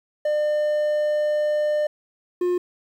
triangle tone pair in turn, 600 / 356.8 Hz, D5 / F4, +37 / +37 cents, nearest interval major sixth, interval 900 cents, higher first, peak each -17 dBFS, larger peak neither, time 0.25-1.87 / 2.41-2.58 s, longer first, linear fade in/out 5 ms, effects 9-bit

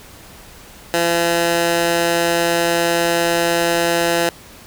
15% pulse tone with high-pass filter, 170 Hz, F3, 46 cents flat, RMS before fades -17 dBFS, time 0.94-4.29 s, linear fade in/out 0 ms, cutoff 380 Hz, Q 0.57, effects pink hiss -41 dBFS RMS until 4.66 s

